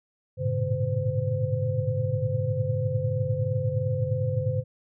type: tone cluster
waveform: sine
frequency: 100.1 / 111.3 / 119.8 / 143 / 513 Hz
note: G2 / A2 / A#2 / D3 / C5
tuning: +37 / +20 / +48 / -46 / -34 cents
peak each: -30 dBFS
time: 0.37-4.64 s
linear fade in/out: 50 ms
effects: none